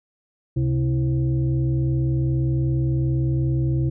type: tone with frequency modulation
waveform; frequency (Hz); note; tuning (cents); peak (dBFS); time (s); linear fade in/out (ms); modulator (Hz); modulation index
sine; 130.81; C3; 0; -18; 0.56-3.9; 10; 199; 0.73
effects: none